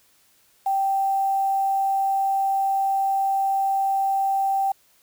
sine tone with quantisation, 781 Hz, G5, 7 cents flat, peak -19 dBFS, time 0.66-4.72 s, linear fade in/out 5 ms, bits 7, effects white hiss -60 dBFS RMS until 5.02 s

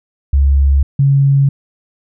sine tone pair in turn, 69.3 / 138.6 Hz, C#2 / C#3, 0 / 0 cents, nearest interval octave, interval 1200 cents, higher second, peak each -7 dBFS, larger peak neither, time 0.33-0.83 / 0.99-1.49 s, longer neither, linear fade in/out 5 ms, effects none

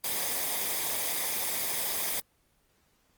white noise with comb filter, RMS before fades -30 dBFS, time 0.04-2.2 s, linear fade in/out 2 ms, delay 0.71 ms, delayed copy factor -0.6, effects pink hiss -69 dBFS RMS until 3.17 s + Opus 24 kbps

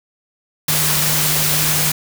sine tone in noise, 152.2 Hz, D#3, 38 cents flat, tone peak -23 dBFS, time 0.68-1.92 s, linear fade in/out 5 ms, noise white, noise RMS -17 dBFS, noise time 0.68-1.92 s, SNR -9 dB, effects none

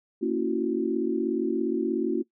sine chord, F# dominant seventh, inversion first, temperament just, 231.2 / 277.5 / 333 / 370 Hz, A#3 / C#4 / E4 / F#4, -14 / +2 / +18 / 0 cents, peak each -30 / -30 / -28 / -28 dBFS, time 0.21-2.23 s, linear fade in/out 20 ms, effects noise-tail reverb RT60 0.1 s tail -19 dB re dry

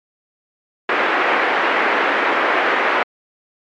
white band-pass noise, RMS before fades -17 dBFS, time 0.89-3.03 s, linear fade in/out 2 ms, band 300 to 2100 Hz, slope 24 dB/octave, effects MP3 64 kbps

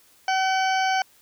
harmonic tone with a mistuned harmonic, 760 Hz, F#5, 46 cents sharp, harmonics 1 / 2 / 3 / 4 / 6 / 7 / 8, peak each -21 / -27 / -31 / -33 / -37 / -38 / -39 dBFS, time 0.28-1.02 s, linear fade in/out 2 ms, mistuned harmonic 7, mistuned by +44 cents, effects white hiss -57 dBFS RMS until 1.21 s

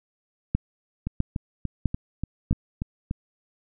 two click trains, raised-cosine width 5 ms, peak -15 / -9 dBFS, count 8 / 4, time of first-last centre 1.07-3.111 / 0.55-2.511 s, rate 3.43 / 1.53 Hz, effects none

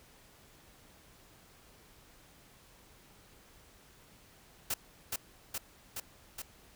white noise with echo, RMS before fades -33 dBFS, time 4.7-4.74 s, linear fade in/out 5 ms, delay 420 ms, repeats 4, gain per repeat -2 dB, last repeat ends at 6.42 s, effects pink hiss -60 dBFS RMS until 6.75 s

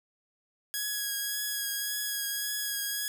5% pulse tone with vibrato, 1661.2 Hz, G#6, in tune, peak -20 dBFS, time 0.74-3.08 s, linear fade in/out 0 ms, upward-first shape triangle, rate 1.8 Hz, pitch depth 23 cents each way, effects none

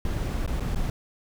brown noise with dropouts, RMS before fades -27 dBFS, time 0.05-0.9 s, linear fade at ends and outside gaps 1 ms, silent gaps 0.463-0.476 / 0.598-0.605 / 0.748-0.758 s, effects none

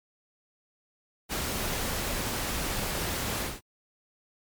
pink noise with ADSR envelope, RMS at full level -29 dBFS, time 1.29-3.61 s, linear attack 40 ms, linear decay 5 ms, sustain -2 dB, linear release 190 ms, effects MP3 96 kbps

